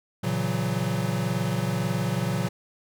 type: chord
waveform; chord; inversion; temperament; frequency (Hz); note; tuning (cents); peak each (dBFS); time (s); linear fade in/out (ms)
square; F# dominant seventh; first; equal with one note detuned; 116.54 / 138.59 / 166.54 / 185; A#2 / C#3 / E3 / F#3; 0 / 0 / +18 / 0; -30 / -31 / -32 / -30; 0.23-2.49; 10
effects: none